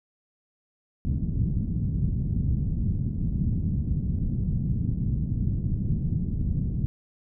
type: low-pass noise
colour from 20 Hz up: white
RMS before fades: -26 dBFS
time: 1.05-6.86 s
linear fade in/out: 0 ms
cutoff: 180 Hz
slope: 24 dB/octave
effects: none